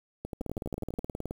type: two click trains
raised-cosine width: 2 ms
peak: -21 / -22 dBFS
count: 18 / 10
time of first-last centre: 0.41-1.309 / 0.25-0.988 s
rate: 18.9 / 12.2 Hz
effects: 8-bit